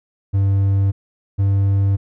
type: tone pair in turn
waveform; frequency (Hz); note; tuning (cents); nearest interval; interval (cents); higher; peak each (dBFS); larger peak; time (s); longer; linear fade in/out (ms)
triangle; 98.2 / 98.59; G2 / G2; +4 / +10; unison; 6; second; -11; neither; 0.33-0.92 / 1.38-1.97; neither; 20
effects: none